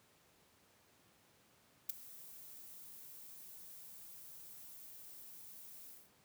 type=noise with ADSR envelope; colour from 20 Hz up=violet; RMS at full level=-34 dBFS; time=1.89-6.1 s; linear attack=6 ms; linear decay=12 ms; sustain=-20 dB; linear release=200 ms; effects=pink hiss -69 dBFS RMS until 6.24 s + high-pass 100 Hz 12 dB/octave